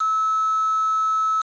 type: tone with quantisation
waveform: sine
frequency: 1300 Hz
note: E6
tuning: 24 cents flat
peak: -18 dBFS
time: 0-1.42 s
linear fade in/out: 10 ms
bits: 5
effects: resampled to 16000 Hz